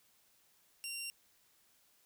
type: tone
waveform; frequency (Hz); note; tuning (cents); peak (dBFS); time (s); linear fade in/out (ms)
15% pulse; 2762; F7; -20; -33; 0.84-1.1; 0
effects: white hiss -70 dBFS RMS until 2.05 s